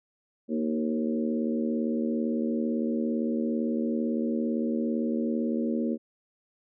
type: harmonic tone with a mistuned harmonic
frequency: 77.78 Hz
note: D#2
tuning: in tune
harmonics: 3 / 4 / 5 / 6 / 7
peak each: -27 / -32 / -35 / -37 / -37 dBFS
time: 0.48-5.98 s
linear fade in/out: 50 ms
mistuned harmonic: 5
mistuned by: -23 cents
effects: none